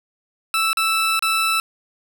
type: tone with dropouts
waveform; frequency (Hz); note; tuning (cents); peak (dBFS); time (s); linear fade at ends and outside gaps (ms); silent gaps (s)
20% pulse; 1318.5; E6; 0; -12; 0.54-1.6; 1; 0.731-0.771 / 1.193-1.224
effects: none